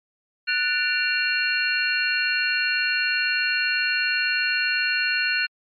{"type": "tone cluster", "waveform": "sine", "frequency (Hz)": [1480, 1780, 2352, 2763, 4258], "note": ["F#6", "A6", "D7", "F7", "C8"], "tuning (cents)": [0, 20, 2, -19, 30], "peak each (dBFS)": [-24, -30, -29, -25, -28], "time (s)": [0.47, 5.47], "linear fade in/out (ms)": 20, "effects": ["MP3 48 kbps"]}